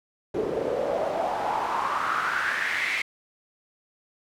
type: noise with band-pass filter sweep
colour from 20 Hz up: pink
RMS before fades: -27 dBFS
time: 0.34-3.02 s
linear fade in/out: 5 ms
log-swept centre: 390 to 2300 Hz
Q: 4.7
effects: none